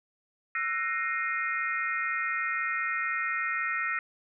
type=tone cluster; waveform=sine; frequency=1336 / 1480 / 1865 / 2114 / 2460 Hz; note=E6 / F#6 / A#6 / C7 / D#7; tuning=+23 / 0 / 0 / +17 / -20 cents; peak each=-33 / -40 / -31 / -35 / -37 dBFS; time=0.55-3.99 s; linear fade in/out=2 ms; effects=none